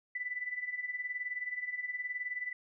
sine tone with tremolo, 1987 Hz, B6, 10 cents sharp, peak -32 dBFS, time 0.15-2.53 s, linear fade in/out 5 ms, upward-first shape sine, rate 19 Hz, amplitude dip 75%, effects none

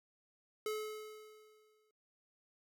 square tone with exponential decay, 429.7 Hz, A4, 41 cents flat, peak -35 dBFS, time 0.66-1.91 s, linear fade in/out 2 ms, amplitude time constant 270 ms, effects noise-tail reverb RT60 0.1 s tail -21 dB re dry

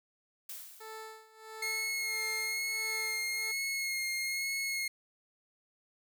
blue noise with exponential decay, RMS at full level -41 dBFS, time 0.49-1.32 s, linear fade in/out 5 ms, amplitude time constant 180 ms
15% pulse tone with tremolo, 440 Hz, A4, in tune, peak -36 dBFS, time 0.8-3.52 s, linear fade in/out 10 ms, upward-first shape sine, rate 1.5 Hz, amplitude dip 85%
sawtooth tone with vibrato, 2156 Hz, C#7, 49 cents flat, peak -29 dBFS, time 1.62-4.88 s, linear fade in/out 5 ms, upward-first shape sine, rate 1.1 Hz, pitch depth 21 cents each way
effects none

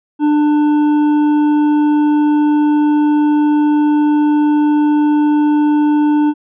sine tone with hard clipping, 297.6 Hz, D4, 23 cents sharp, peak -11 dBFS, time 0.19-6.34 s, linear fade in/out 50 ms, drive 7 dB, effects resampled to 8000 Hz

